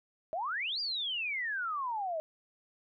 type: exponential two-way sweep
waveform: sine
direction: up then down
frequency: 613 to 4901 to 613 Hz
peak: -32 dBFS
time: 0.33-2.2 s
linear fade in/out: 0 ms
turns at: 0.8 s
effects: none